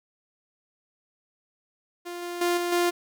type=tone with level steps; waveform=sawtooth; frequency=349.6 Hz; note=F4; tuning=2 cents sharp; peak=-30 / -28 / -18 / -22 / -17 dBFS; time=2.05-2.91 s; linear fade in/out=20 ms; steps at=2.22 / 2.41 / 2.57 / 2.72 s; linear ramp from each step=5 ms; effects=none